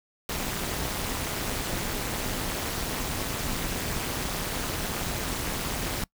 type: noise with amplitude modulation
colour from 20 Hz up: pink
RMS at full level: -27 dBFS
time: 0.29-6.04 s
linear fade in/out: 2 ms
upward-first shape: sine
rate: 215 Hz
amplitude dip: 85%
effects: noise-tail reverb RT60 0.1 s tail -24 dB re dry